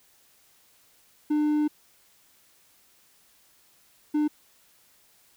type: tone bursts at uneven times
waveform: triangle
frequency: 300 Hz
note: D4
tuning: 37 cents sharp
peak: -19 dBFS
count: 2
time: 1.3-1.68 / 4.14-4.28 s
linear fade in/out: 10 ms
effects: white hiss -61 dBFS RMS until 5.36 s